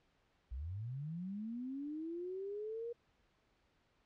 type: linear sweep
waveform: sine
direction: up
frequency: 55.9 to 477.4 Hz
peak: -40 dBFS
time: 0.51-2.93 s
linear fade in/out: 10 ms
effects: pink hiss -75 dBFS RMS until 4.05 s + low-pass 4000 Hz 12 dB/octave